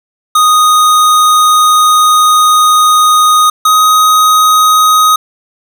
square tone pair in turn, 1242 / 1254.3 Hz, D#6 / D#6, -3 / +14 cents, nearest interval unison, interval 17 cents, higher second, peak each -5 dBFS, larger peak neither, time 0.35-3.5 / 3.65-5.16 s, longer first, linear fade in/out 5 ms, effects none

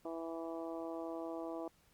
harmonic tone, 164.81 Hz, E3, in tune, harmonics 2 / 3 / 4 / 5 / 6 / 7, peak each -43 / -47 / -45 / -52 / -53 / -55 dBFS, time 0.05-1.68 s, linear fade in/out 2 ms, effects pink hiss -70 dBFS RMS until 1.93 s + Opus 48 kbps

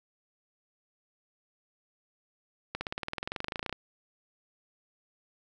accelerating click train, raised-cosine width 0.3 ms, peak -17 dBFS, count 23, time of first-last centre 2.75-3.727 s, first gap 60 ms, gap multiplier 0.97, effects none

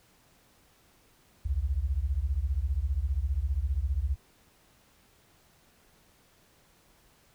sine beating tone pair, 60.8 / 75.8 Hz, B1 / D#2, -26 / -45 cents, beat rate 15 Hz, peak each -29 dBFS, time 1.45-4.16 s, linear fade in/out 10 ms, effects pink hiss -63 dBFS RMS until 7.34 s

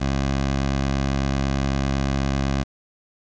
15% pulse tone with vibrato, 68.1 Hz, C#2, 30 cents flat, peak -14 dBFS, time 0-2.64 s, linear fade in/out 20 ms, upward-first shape sine, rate 9.8 Hz, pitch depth 13 cents each way, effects resampled to 16000 Hz + 8-bit

